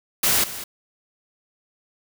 white noise with echo, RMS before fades -19 dBFS, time 0.23-0.44 s, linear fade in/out 5 ms, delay 200 ms, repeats 1, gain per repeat -14 dB, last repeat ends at 0.64 s, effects none

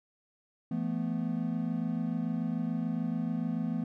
triangle chord, E suspended fourth, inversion none, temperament equal with one note detuned, 168.57 / 220 / 246.9 Hz, E3 / A3 / B3, +39 / 0 / 0 cents, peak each -32 dBFS, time 0.71-3.84 s, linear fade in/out 5 ms, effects none

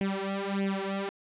sawtooth tone with flanger, 196 Hz, G3, in tune, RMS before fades -31 dBFS, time 0.01-1.09 s, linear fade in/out 0 ms, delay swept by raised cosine 0.39 to 3.59 ms, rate 1.6 Hz, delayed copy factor +0.95, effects resampled to 8000 Hz + 10-bit

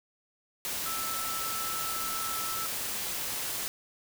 sine tone in noise, 1318.5 Hz, E6, in tune, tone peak -36 dBFS, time 0.86-2.66 s, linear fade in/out 0 ms, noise white, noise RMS -34 dBFS, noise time 0.65-3.68 s, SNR -5 dB, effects none

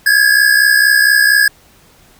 square tone pair together, 1635.7 / 1700 Hz, G#6 / G#6, -27 / +40 cents, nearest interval minor second, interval 67 cents, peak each -11 dBFS, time 0.06-1.48 s, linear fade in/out 5 ms, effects pink hiss -47 dBFS RMS until 2.19 s

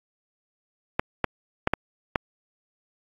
clicks, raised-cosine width 0.5 ms, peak -6 dBFS, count 5, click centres 0.995 / 1.243 / 1.674 / 1.736 / 2.158 s, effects AAC 32 kbps

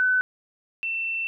sine tone pair in turn, 1507 / 2685 Hz, F#6 / E7, +31 / +31 cents, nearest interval minor seventh, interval 1000 cents, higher second, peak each -18 / -25 dBFS, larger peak first, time 0-0.21 / 0.83-1.27 s, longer second, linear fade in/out 0 ms, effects none

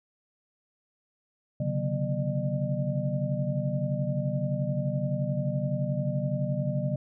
sine tone cluster, 133.5 / 145.1 / 183.5 / 236.5 / 602 Hz, C3 / D3 / F#3 / A#3 / D5, +35 / -21 / -14 / +25 / +43 cents, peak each -30 / -31 / -33 / -37 / -34 dBFS, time 1.6-6.96 s, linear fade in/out 5 ms, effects none

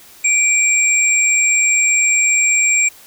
sine tone pair together, 2349 / 7536 Hz, D7 / A#8, 0 / +18 cents, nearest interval octave + minor sixth, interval 2018 cents, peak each -14 dBFS, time 0.24-2.89 s, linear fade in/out 10 ms, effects white hiss -43 dBFS RMS until 3.06 s

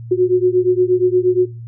sine beating tone pair, 361 / 369.5 Hz, F#4 / F#4, -43 / -2 cents, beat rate 8.5 Hz, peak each -14 dBFS, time 0.11-1.46 s, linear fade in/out 10 ms, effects noise-tail reverb RT60 0.3 s tail -21 dB re dry + added 116 Hz sine -29 dBFS peak until 1.67 s

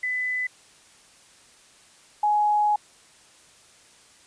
sine tone pair in turn, 2003 / 837.3 Hz, B6 / G#5, +24 / +14 cents, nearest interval octave + minor third, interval 1510 cents, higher first, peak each -24 / -18 dBFS, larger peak second, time 0.03-0.47 / 2.23-2.76 s, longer second, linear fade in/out 5 ms, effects white hiss -54 dBFS RMS until 4.26 s + resampled to 22050 Hz

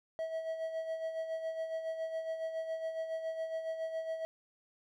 triangle tone with tremolo, 647 Hz, E5, 32 cents flat, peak -31 dBFS, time 0.19-4.25 s, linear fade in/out 0 ms, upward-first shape sine, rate 7.2 Hz, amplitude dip 55%, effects none

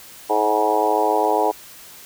harmonic tone with a mistuned harmonic, 107.3 Hz, A2, 43 cents flat, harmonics 3 / 4 / 5 / 6 / 7 / 8 / 9, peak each -27 / -22 / -25 / -25 / -22 / -22 / -24 dBFS, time 0.29-1.52 s, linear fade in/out 20 ms, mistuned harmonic 8, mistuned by -30 cents, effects white hiss -42 dBFS RMS until 2.05 s

